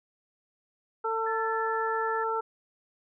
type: harmonic tone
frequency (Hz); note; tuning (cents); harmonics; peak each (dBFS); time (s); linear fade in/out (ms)
447.6; A4; +30; 1 / 2 / 3; -31 / -31 / -31; 1.04-2.41; 10
type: tone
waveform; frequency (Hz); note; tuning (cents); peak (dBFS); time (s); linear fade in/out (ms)
sine; 1746; A6; -14; -35; 1.26-2.24; 10
effects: none